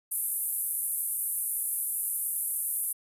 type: band-pass noise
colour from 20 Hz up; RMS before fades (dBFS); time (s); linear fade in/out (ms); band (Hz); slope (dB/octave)
white; -31; 0.11-2.93; 10; 9600 to 13000; 48
effects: resampled to 32000 Hz